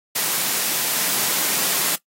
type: high-pass noise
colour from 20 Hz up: white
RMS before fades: -21 dBFS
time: 0.15-1.96 s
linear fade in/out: 10 ms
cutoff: 130 Hz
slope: 48 dB/octave
effects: noise-tail reverb RT60 0.1 s tail -19 dB re dry + AAC 48 kbps